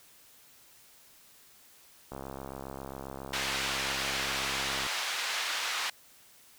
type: click train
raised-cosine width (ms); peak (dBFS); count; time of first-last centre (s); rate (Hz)
1; -26; 186; 2.12-4.865; 67.4
type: band-pass noise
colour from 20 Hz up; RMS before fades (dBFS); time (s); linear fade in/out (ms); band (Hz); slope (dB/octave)
white; -33; 3.33-5.9; 5; 890 to 3800; 12
effects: white hiss -58 dBFS RMS until 6.58 s